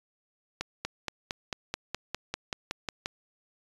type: accelerating click train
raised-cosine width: 0.2 ms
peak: -14 dBFS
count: 13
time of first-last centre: 0.61-3.059 s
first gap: 240 ms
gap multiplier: 0.97
effects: resampled to 24000 Hz